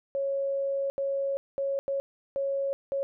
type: tone bursts at uneven times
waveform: sine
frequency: 551 Hz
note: C#5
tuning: 11 cents flat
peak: -26 dBFS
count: 6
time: 0.15-0.9 / 0.98-1.37 / 1.58-1.79 / 1.88-2 / 2.36-2.73 / 2.92-3.03 s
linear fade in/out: 0 ms
effects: none